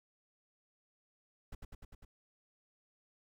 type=noise with echo; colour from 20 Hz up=brown; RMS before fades=-44 dBFS; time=1.52-1.55 s; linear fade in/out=5 ms; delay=100 ms; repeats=5; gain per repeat=-2 dB; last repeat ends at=2.05 s; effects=none